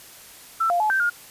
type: tone with pitch steps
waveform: sine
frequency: 1334 / 699 / 856 / 1558 / 1421 Hz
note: E6 / F5 / A5 / G6 / F6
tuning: +20 / +1 / -48 / -11 / +30 cents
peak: -18 dBFS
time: 0.6-1.1 s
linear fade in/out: 10 ms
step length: 100 ms
effects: white hiss -45 dBFS RMS until 1.3 s + resampled to 32000 Hz